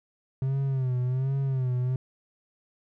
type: tone with vibrato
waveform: triangle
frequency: 130.81 Hz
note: C3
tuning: in tune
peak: -22 dBFS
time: 0.42-1.96 s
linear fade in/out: 2 ms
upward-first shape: sine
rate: 1.3 Hz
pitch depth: 84 cents each way
effects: none